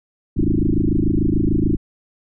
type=tone with frequency modulation; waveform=sine; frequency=155.56 Hz; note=D#3; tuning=in tune; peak=-14 dBFS; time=0.36-1.77 s; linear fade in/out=20 ms; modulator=26.8 Hz; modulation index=6.9; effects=none